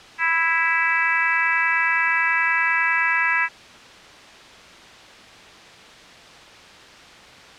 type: harmonic tone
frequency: 329.6 Hz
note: E4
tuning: in tune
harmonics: 3 / 4 / 5 / 6 / 7 / 8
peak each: -26 / -28 / -22 / -22 / -26 / -26 dBFS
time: 0.18-3.49 s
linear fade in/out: 50 ms
effects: white hiss -43 dBFS RMS until 7.58 s + low-pass 4000 Hz 12 dB/octave